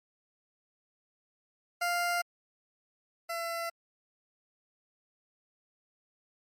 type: tone pair in turn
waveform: 20% pulse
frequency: 698.5 / 675.1 Hz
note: F5 / E5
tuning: 0 / +41 cents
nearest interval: minor second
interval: 59 cents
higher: first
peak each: -23 / -28 dBFS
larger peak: first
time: 1.81-2.22 / 3.29-3.7 s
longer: neither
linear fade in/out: 10 ms
effects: MP3 64 kbps